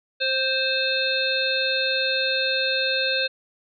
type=harmonic tone with a mistuned harmonic; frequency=523.3 Hz; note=C5; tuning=in tune; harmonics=1 / 3 / 5 / 7 / 8; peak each=-27 / -27 / -27 / -27 / -27 dBFS; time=0.2-3.28 s; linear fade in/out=20 ms; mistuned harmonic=1; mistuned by=+17 cents; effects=none